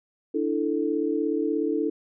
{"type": "chord", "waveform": "sine", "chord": "D suspended second", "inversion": "none", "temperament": "just", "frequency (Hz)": [293.7, 330.4, 440.5], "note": ["D4", "E4", "A4"], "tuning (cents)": [0, 4, 2], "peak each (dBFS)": -27, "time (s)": [0.34, 1.9], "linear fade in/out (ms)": 10, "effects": []}